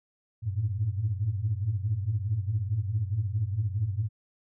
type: tone cluster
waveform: sine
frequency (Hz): 95.2 / 107.8 / 112.5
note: F#2 / A2 / A2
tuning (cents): +50 / -35 / +39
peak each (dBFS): -30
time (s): 0.42-4.09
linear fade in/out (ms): 50
effects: tanh soft clip ceiling -17 dBFS